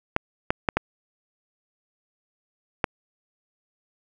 clicks, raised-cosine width 0.5 ms, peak -5 dBFS, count 5, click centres 0.164 / 0.505 / 0.688 / 0.77 / 2.842 s, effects none

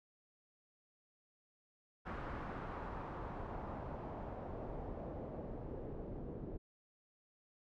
pink noise with low-pass filter sweep, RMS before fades -45 dBFS, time 2.05-6.58 s, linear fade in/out 20 ms, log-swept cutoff 1400 to 420 Hz, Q 1.5, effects none

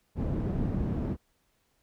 white low-pass noise, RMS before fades -30 dBFS, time 0.15-1.17 s, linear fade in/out 50 ms, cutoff 200 Hz, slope 12 dB/octave, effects pink hiss -72 dBFS RMS until 1.82 s

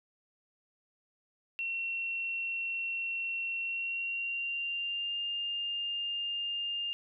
sine tone with pitch glide, 2722 to 2810 Hz, F7 to F7, -45 to +10 cents, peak -32 dBFS, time 1.59-6.93 s, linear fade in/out 0 ms, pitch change +55 cents, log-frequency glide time 3.61-5.18 s, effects none

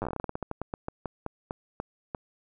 slowing click train, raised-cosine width 1 ms, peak -18 dBFS, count 23, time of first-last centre 0.02-2.148 s, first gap 9 ms, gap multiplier 1.19, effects none

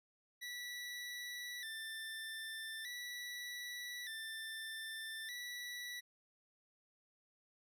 25% pulse tone with vibrato, 1864.7 Hz, A#6, in tune, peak -40 dBFS, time 0.41-6.01 s, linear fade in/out 20 ms, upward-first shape square, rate 0.41 Hz, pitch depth 81 cents each way, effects none

